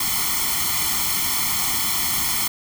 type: noise with comb filter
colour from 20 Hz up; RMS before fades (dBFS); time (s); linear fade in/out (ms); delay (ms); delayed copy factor
white; -22; 0-2.48; 5; 0.93; +0.95
effects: none